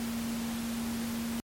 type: tone in noise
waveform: sine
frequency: 230.9 Hz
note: A#3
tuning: 16 cents flat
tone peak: -32 dBFS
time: 0-1.4 s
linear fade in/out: 0 ms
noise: pink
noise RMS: -40 dBFS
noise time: 0-1.4 s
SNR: +5 dB
effects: high-pass 60 Hz 12 dB/octave + MP3 64 kbps